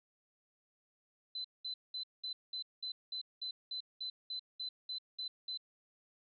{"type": "tone bursts", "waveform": "sine", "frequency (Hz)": 4034, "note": "B7", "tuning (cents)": 36, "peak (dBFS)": -38, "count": 15, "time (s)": [1.35, 5.575], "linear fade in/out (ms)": 5, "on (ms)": 95, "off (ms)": 200, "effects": []}